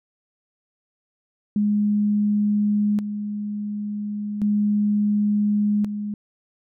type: tone with tremolo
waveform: sine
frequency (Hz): 207.7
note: G#3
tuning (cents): 0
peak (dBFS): -17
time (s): 1.56-6.14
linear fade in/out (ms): 2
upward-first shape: square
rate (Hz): 0.35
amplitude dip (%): 60
effects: none